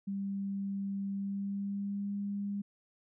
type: tone with pitch glide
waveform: sine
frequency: 197.4 to 201.5 Hz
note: G3 to G3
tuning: +12 to +48 cents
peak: -33 dBFS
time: 0.07-2.62 s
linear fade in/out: 10 ms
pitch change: +36 cents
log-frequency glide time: 1.12-2.14 s
effects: none